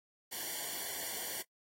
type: noise with comb filter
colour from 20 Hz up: white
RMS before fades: -40 dBFS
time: 0.31-1.43 s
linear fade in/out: 20 ms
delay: 0.78 ms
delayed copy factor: -0.9
effects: noise-tail reverb RT60 0.1 s tail -22 dB re dry + AAC 48 kbps